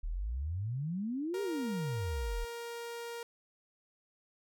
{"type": "exponential two-way sweep", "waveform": "sine", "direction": "up then down", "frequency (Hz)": [35.67, 415.3, 35.67], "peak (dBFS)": -33, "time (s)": [0.03, 2.45], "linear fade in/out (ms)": 10, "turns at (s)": 1.42}
{"type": "tone", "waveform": "sawtooth", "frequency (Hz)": 469.2, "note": "A#4", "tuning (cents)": 11, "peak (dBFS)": -36, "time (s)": [1.34, 3.23], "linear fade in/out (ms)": 2}
{"effects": []}